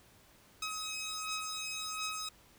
10% pulse beating tone pair, 1271 / 1272.4 Hz, D#6 / D#6, +36 / +38 cents, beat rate 1.4 Hz, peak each -31 / -33 dBFS, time 0.62-2.29 s, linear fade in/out 5 ms, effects pink hiss -62 dBFS RMS until 2.58 s

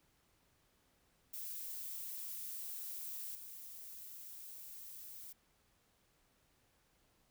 violet noise with level steps, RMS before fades -45 / -51 dBFS, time 1.33-5.33 s, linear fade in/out 10 ms, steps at 3.35 s, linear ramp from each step 2 ms, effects pink hiss -74 dBFS RMS until 7.3 s

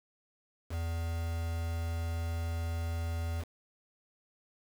triangle tone with quantisation, 83.3 Hz, E2, 19 cents sharp, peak -30 dBFS, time 0.69-3.45 s, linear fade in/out 50 ms, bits 7, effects none

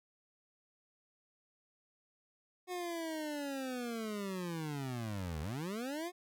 25% pulse linear two-way sweep, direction down then up, 366.3 to 73.42 to 366.3 Hz, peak -34 dBFS, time 2.67-6.12 s, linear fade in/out 50 ms, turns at 5.41 s, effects none

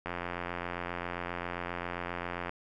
click train, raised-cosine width 0.5 ms, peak -20 dBFS, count 214, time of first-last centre 0.06-2.494 s, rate 87.5 Hz, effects none

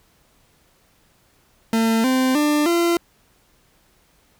40% pulse tone with pitch steps, 225.5 / 259 / 297.5 / 341.8 Hz, A3 / C4 / D4 / F4, +43 / -17 / +22 / -37 cents, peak -15 dBFS, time 1.73-2.97 s, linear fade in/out 2 ms, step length 310 ms, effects pink hiss -59 dBFS RMS until 4.39 s

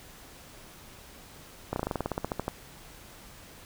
slowing click train, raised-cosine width 1 ms, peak -15 dBFS, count 15, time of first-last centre 1.73-2.481 s, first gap 31 ms, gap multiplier 1.08, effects pink hiss -50 dBFS RMS until 3.65 s

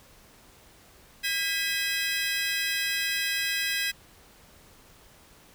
25% pulse tone cluster, 1618 / 1980 / 2547 Hz, G#6 / B6 / D#7, -46 / +4 / +40 cents, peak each -27 dBFS, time 1.23-3.92 s, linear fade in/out 20 ms, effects pink hiss -55 dBFS RMS until 5.54 s

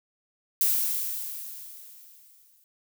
violet noise with exponential decay, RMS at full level -22 dBFS, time 0.61-2.64 s, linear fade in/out 1 ms, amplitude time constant 440 ms, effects none

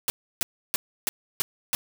white noise bursts, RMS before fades -25 dBFS, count 6, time 0.08-1.75 s, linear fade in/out 0 ms, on 20 ms, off 310 ms, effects none

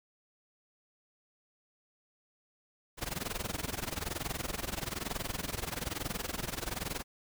pink noise with amplitude modulation, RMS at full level -34 dBFS, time 2.97-7.04 s, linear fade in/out 50 ms, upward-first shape sine, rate 21.1 Hz, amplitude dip 90%, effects none

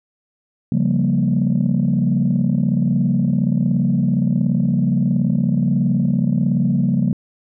sine chord, G half-diminished seventh, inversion second, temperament equal, 138.59 / 174.61 / 196 / 233.1 Hz, Db3 / F3 / G3 / Bb3, 0 / 0 / 0 / 0 cents, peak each -19 dBFS, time 0.72-7.13 s, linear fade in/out 2 ms, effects tanh soft clip ceiling -8 dBFS

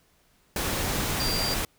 sine tone in noise, 4732 Hz, D8, 12 cents sharp, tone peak -28 dBFS, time 1.2-1.54 s, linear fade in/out 2 ms, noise pink, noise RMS -28 dBFS, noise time 0.56-1.65 s, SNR -3 dB, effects pink hiss -64 dBFS RMS until 1.78 s

